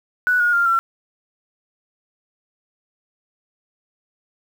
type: tone with pitch steps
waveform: sine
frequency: 1480 / 1437 / 1395.3 / 1354.8 Hz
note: F#6 / F6 / F6 / E6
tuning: 0 / +49 / -2 / +47 cents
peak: -14 dBFS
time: 0.27-0.79 s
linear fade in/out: 0 ms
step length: 130 ms
effects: 7-bit